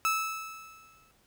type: tone with exponential decay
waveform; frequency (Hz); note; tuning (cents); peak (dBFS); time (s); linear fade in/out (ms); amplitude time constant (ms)
30% pulse; 1307; E6; -15; -21; 0.05-1.11; 0; 230
effects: pink hiss -66 dBFS RMS until 1.26 s